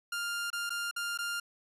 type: tone with dropouts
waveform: sawtooth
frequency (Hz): 1400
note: F6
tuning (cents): +4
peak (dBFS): -29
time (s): 0.12-1.4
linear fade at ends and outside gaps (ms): 5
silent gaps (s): 0.503-0.529 / 0.695-0.703 / 0.912-0.962 / 1.176-1.187
effects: resampled to 32000 Hz